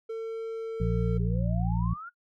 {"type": "tone", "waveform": "triangle", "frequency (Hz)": 449.9, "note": "A4", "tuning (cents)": 39, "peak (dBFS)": -29, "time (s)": [0.09, 1.18], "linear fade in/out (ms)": 10}
{"type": "harmonic tone", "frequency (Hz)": 57.6, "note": "A#1", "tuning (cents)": -20, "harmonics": [1, 2, 3], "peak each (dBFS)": [-29, -29, -29], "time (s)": [0.8, 1.94], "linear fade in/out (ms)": 5}
{"type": "exponential sweep", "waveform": "sine", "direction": "up", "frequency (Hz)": [393.8, 1460], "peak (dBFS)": -38, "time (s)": [1.19, 2.1], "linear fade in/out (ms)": 20}
{"effects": ["noise-tail reverb RT60 0.1 s tail -20 dB re dry"]}